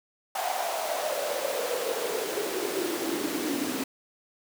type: noise with high-pass filter sweep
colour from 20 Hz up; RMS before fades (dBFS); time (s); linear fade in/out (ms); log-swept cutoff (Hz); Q
pink; -30; 0.35-3.84; 5; 760 to 260; 7.1
effects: none